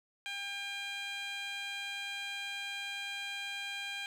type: tone with band-pass filter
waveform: 15% pulse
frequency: 801 Hz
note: G5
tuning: 37 cents sharp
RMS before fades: -40 dBFS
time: 0.26-4.06 s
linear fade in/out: 0 ms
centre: 3100 Hz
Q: 1.1
effects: 10-bit